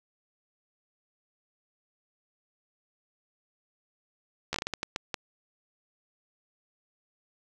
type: slowing click train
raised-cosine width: 0.2 ms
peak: -13 dBFS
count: 10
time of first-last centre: 4.53-5.142 s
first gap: 13 ms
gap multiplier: 1.39
effects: none